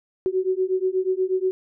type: beating tone pair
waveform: sine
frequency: 370 / 378.3 Hz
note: F#4 / F#4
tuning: 0 / +38 cents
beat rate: 8.3 Hz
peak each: -23 dBFS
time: 0.26-1.51 s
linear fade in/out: 0 ms
effects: none